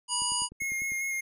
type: harmonic tone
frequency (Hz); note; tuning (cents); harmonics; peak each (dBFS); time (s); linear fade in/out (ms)
970; B5; -31; 1 / 3 / 5 / 7 / 9 / 10; -34 / -34 / -34 / -34 / -34 / -34; 0.08-0.49; 50
type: click train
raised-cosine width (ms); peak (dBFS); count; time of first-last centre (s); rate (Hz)
3; -35; 8; 0.22-0.92; 10
type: tone with vibrato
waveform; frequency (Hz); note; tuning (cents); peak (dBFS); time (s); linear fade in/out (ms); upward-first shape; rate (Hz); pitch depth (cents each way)
square; 2150; C7; +47; -30; 0.6-1.21; 10; square; 4.9; 14
effects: none